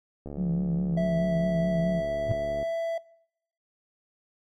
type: click train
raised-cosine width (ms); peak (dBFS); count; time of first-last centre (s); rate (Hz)
2; -25; 172; 0.26-2.628; 72.2
type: tone with vibrato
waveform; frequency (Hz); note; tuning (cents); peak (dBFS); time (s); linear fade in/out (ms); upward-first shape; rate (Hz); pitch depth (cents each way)
sine; 174.61; F3; 0; -24; 0.36-2.02; 50; triangle; 4.7; 90
type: tone with pitch glide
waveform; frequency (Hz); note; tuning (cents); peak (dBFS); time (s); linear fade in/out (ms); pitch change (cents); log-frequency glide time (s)
triangle; 657 to 663.9; E5 to E5; -6 to +12; -24; 0.97-2.98; 5; +18; 1.87-2.79
type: tone with exponential growth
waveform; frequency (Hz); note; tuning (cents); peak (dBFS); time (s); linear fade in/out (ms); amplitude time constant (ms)
triangle; 110; A2; 0; -16; 2.24-2.32; 5; 16
effects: noise-tail reverb RT60 0.7 s tail -22 dB re dry